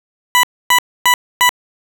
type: tone bursts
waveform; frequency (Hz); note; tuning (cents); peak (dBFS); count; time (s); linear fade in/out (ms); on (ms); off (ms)
20% pulse; 987.8; B5; 0; -3; 4; 0.35-1.492; 0; 83; 270
effects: none